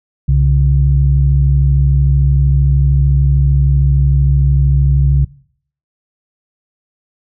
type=tone pair together; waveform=sine; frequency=65.41 / 138.59 Hz; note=C2 / C#3; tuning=0 / 0 cents; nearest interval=octave + minor second; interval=1300 cents; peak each=-10 dBFS; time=0.28-5.25 s; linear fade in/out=10 ms; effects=noise-tail reverb RT60 0.6 s tail -21 dB re dry + tanh soft clip ceiling 0 dBFS